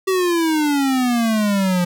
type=exponential sweep; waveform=square; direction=down; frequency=385.1 to 174.61 Hz; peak=-16 dBFS; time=0.07-1.85 s; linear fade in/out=10 ms; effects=none